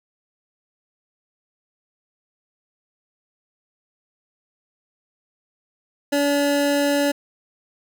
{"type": "tone pair together", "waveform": "square", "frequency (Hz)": [285.8, 571.6], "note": ["D4", "D5"], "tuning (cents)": [-47, -47], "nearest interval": "octave", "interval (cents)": 1200, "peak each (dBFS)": -21, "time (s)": [6.12, 7.12], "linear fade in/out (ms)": 10, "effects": []}